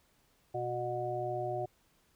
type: harmonic tone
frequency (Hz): 121.9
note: B2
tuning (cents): -22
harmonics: 1 / 3 / 5 / 6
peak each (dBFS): -41 / -38 / -38 / -37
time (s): 0.54-1.66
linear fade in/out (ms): 10
effects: pink hiss -70 dBFS RMS until 2.15 s